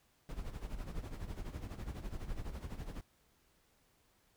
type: noise with tremolo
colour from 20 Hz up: brown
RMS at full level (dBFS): -40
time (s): 0.29-3.01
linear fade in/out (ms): 0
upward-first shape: sine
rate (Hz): 12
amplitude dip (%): 70
effects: pink hiss -72 dBFS RMS until 4.36 s